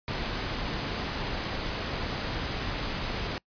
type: noise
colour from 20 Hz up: pink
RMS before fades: -32 dBFS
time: 0.08-3.38 s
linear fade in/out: 0 ms
effects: noise-tail reverb RT60 0.1 s tail -25 dB re dry + resampled to 11025 Hz